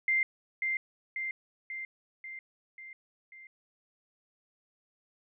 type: tone with echo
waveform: sine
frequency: 2093 Hz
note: C7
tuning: in tune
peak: -24 dBFS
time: 0.08-0.23 s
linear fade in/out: 2 ms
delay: 540 ms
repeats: 6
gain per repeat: -4 dB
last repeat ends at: 3.47 s
effects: none